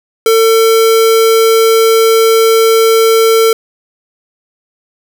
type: tone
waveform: square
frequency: 450 Hz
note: A4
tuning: 39 cents sharp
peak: -6 dBFS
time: 0.26-3.53 s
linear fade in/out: 2 ms
effects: none